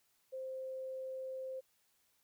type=tone; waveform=sine; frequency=523.3 Hz; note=C5; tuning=in tune; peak=-40 dBFS; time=0.32-1.61 s; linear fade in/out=20 ms; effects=white hiss -75 dBFS RMS until 2.23 s